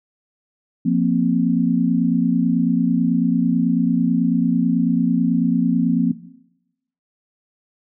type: chord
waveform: sine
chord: F suspended fourth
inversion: none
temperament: just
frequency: 174.61 / 232.8 / 261.9 Hz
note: F3 / Bb3 / C4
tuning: 0 / -2 / +2 cents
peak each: -19 dBFS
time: 0.85-6.12 s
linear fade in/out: 10 ms
effects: noise-tail reverb RT60 0.9 s tail -17 dB re dry